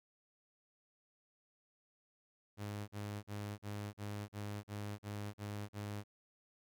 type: tone bursts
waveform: sawtooth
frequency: 103.2 Hz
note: G#2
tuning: 10 cents flat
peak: -37 dBFS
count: 10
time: 2.57-6.039 s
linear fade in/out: 50 ms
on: 310 ms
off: 41 ms
effects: none